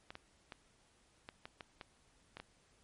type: clicks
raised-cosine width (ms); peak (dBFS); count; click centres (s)
0.3; -30; 9; 0.105 / 0.154 / 0.522 / 1.289 / 1.455 / 1.608 / 1.812 / 2.37 / 2.4
effects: pink hiss -70 dBFS RMS until 2.83 s + MP3 48 kbps